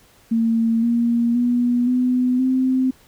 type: tone with pitch steps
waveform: sine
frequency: 227.7 / 235.2 / 242.9 / 250.9 / 259.2 Hz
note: A#3 / A#3 / B3 / B3 / C4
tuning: -40 / +16 / -29 / +28 / -16 cents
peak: -15 dBFS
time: 0.31-2.91 s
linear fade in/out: 10 ms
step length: 520 ms
effects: pink hiss -53 dBFS RMS until 3.07 s